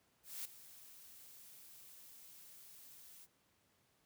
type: noise with ADSR envelope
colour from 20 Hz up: blue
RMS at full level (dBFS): -43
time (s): 0.23-3.27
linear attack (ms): 220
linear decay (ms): 6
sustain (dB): -15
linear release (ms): 35
effects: pink hiss -75 dBFS RMS until 4.05 s + high-pass 80 Hz 12 dB/octave